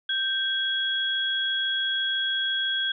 sine tone pair together, 1568 / 3322 Hz, G6 / G#7, 0 / 0 cents, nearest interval octave + minor second, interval 1300 cents, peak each -28 / -25 dBFS, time 0.09-2.92 s, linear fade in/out 5 ms, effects none

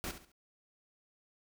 pink noise with echo, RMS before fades -39 dBFS, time 0.04-0.11 s, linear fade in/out 0 ms, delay 69 ms, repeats 3, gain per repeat -10 dB, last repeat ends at 0.317 s, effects none

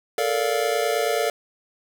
square chord, Bb major seventh, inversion third, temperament just, 437 / 466.2 / 582.7 / 699.2 Hz, A4 / Bb4 / D5 / F5, -12 / 0 / -14 / +2 cents, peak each -27 dBFS, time 0.18-1.3 s, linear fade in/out 2 ms, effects none

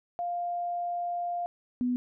sine tone pair in turn, 700 / 247.5 Hz, F5 / B3, +4 / +4 cents, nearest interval octave + tritone, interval 1800 cents, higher first, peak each -29 / -25 dBFS, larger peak second, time 0.19-1.46 / 1.81-1.96 s, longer first, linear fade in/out 0 ms, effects none

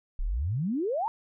sine exponential sweep, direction up, 30.03 to 950 Hz, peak -26 dBFS, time 0.19-1.08 s, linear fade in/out 0 ms, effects none

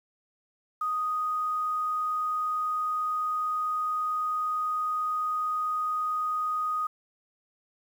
sine tone with quantisation, 1244.5 Hz, D#6, in tune, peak -26 dBFS, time 0.81-6.87 s, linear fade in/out 5 ms, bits 9, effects none

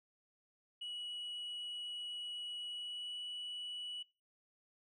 sine tone with pitch glide, 2927 to 2946 Hz, F#7 to F#7, -19 to -8 cents, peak -39 dBFS, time 0.81-4.03 s, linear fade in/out 10 ms, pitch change +11 cents, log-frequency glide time 2.68-3.18 s, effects noise-tail reverb RT60 0.3 s tail -23 dB re dry + tanh soft clip ceiling -40 dBFS

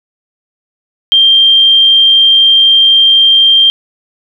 sine tone, 3176 Hz, G7, 22 cents sharp, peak -3 dBFS, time 1.12-3.7 s, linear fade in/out 0 ms, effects 7-bit

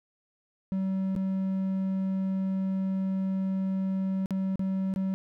triangle tone with dropouts, 190.9 Hz, G3, 46 cents flat, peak -24 dBFS, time 0.72-5.14 s, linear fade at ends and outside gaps 0 ms, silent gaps 1.152-1.163 / 4.259-4.307 / 4.557-4.594 / 4.939-4.961 s, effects none

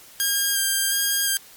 5% pulse tone with vibrato, 1606 Hz, G6, 41 cents sharp, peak -9 dBFS, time 0.2-1.37 s, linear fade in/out 0 ms, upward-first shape square, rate 1.4 Hz, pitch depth 14 cents each way, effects white hiss -47 dBFS RMS until 1.56 s + MP3 96 kbps

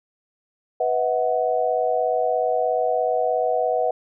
sine chord, B suspended fourth, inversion none, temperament equal with one note detuned, 493.9 / 643.1 / 740 Hz, B4 / E5 / F#5, 0 / -43 / 0 cents, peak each -23 dBFS, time 0.8-3.91 s, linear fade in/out 5 ms, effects none

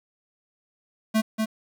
square tone with echo, 219.2 Hz, A3, 6 cents flat, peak -19 dBFS, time 1.14-1.22 s, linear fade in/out 20 ms, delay 240 ms, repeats 1, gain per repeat -4 dB, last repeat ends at 1.46 s, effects 8-bit

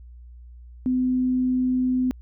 sine tone, 254.2 Hz, C4, 50 cents flat, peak -19 dBFS, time 0.86-2.11 s, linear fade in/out 0 ms, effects added 60 Hz sine -41 dBFS peak until 2.21 s

